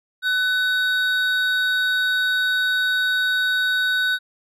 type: tone pair together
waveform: triangle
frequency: 1500 / 3780 Hz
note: F#6 / A#7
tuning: +23 / +23 cents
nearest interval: octave + major third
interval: 1600 cents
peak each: -17 / -23 dBFS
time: 0.22-4.19 s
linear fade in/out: 50 ms
effects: none